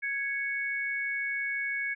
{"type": "tone pair together", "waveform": "sine", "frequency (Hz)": [1661.2, 2217], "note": ["G#6", "C#7"], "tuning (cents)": [0, 0], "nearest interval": "perfect fourth", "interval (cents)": 500, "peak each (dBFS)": [-33, -31], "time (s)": [0.02, 1.95], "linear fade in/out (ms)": 20, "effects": []}